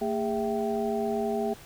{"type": "tone cluster", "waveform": "sine", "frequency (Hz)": [225.9, 409, 664, 776], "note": ["A3", "G#4", "E5", "G5"], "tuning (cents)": [46, -26, 12, -18], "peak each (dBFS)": [-31, -29, -33, -34], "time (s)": [0.01, 1.54], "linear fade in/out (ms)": 10, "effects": ["pink hiss -49 dBFS RMS until 1.65 s"]}